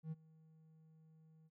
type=tone with ADSR envelope; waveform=triangle; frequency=158.8 Hz; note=D#3; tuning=36 cents sharp; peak=-37 dBFS; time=0.03-1.5 s; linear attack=87 ms; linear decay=29 ms; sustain=-24 dB; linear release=39 ms; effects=tanh soft clip ceiling -33 dBFS